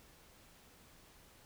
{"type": "silence", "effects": ["pink hiss -62 dBFS RMS until 1.45 s"]}